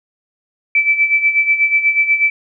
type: tone with tremolo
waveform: sine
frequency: 2318 Hz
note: D7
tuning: 23 cents flat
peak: -8 dBFS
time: 0.75-2.3 s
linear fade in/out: 2 ms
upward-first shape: sine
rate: 8.2 Hz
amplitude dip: 70%
effects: none